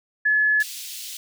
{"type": "tone", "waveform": "sine", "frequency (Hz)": 1711, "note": "A6", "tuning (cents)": -49, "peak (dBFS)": -16, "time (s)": [0.25, 0.63], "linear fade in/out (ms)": 10}
{"type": "high-pass noise", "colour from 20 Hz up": "pink", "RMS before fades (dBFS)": -35, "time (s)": [0.6, 1.17], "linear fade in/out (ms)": 2, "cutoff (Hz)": 3000, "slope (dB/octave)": 24}
{"effects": []}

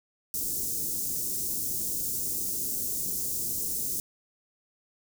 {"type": "band-stop noise", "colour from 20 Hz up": "white", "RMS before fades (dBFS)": -31, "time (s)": [0.34, 4], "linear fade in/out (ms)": 0, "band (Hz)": [410, 6100], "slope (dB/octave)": 24, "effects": []}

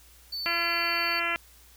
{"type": "tone", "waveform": "triangle", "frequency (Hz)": 4506, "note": "C#8", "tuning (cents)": 28, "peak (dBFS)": -30, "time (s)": [0.32, 1.2], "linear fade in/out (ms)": 10}
{"type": "harmonic tone", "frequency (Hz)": 340, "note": "F4", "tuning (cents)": -46, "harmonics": [1, 2, 3, 4, 5, 6, 7, 8, 9], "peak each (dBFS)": [-41, -37, -38, -32, -34, -33, -32, -33, -40], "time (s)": [0.46, 1.36], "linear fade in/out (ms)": 0}
{"effects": ["added 60 Hz sine -56 dBFS peak until 1.76 s", "white hiss -56 dBFS RMS until 1.76 s"]}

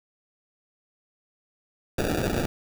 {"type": "noise with sample-and-hold", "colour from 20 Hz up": "white", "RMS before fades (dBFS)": -26, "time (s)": [1.98, 2.46], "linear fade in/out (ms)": 5, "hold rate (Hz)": 1050, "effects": []}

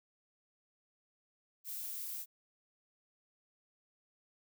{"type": "noise", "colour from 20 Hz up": "violet", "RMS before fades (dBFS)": -42, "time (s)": [1.64, 2.26], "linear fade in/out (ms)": 50, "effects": []}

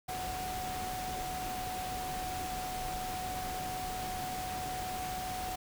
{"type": "tone in noise", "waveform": "sine", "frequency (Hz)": 740, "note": "F#5", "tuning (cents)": 0, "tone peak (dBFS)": -37, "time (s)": [0.08, 5.56], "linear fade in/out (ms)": 10, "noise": "pink", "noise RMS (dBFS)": -41, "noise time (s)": [0.08, 5.56], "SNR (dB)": 1, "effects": []}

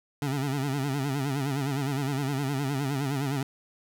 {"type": "tone with vibrato", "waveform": "25% pulse", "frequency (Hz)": 138.4, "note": "C#3", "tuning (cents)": -2, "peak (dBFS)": -23, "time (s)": [0.22, 3.43], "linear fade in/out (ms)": 2, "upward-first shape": "sine", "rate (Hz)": 9.7, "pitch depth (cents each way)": 100, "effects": []}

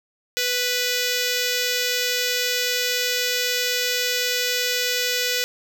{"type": "tone with notch filter", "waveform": "5% pulse", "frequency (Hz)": 493.9, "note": "B4", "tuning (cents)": 0, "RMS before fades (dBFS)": -23, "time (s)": [0.37, 5.44], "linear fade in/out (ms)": 0, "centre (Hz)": 1000, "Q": 1.5, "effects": []}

